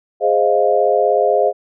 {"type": "chord", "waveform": "sine", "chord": "F minor seventh", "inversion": "first", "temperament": "equal", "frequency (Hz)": [415.3, 523.3, 622.3, 698.5], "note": ["Ab4", "C5", "Eb5", "F5"], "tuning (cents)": [0, 0, 0, 0], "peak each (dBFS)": -17, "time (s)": [0.2, 1.53], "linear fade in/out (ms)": 50, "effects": []}